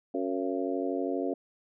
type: harmonic tone with a mistuned harmonic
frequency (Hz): 92.5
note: F#2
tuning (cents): 0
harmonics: 3 / 4 / 5 / 6 / 7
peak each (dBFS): -32 / -34 / -35 / -37 / -37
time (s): 0.14-1.34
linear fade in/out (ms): 5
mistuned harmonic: 7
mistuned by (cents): +78
effects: none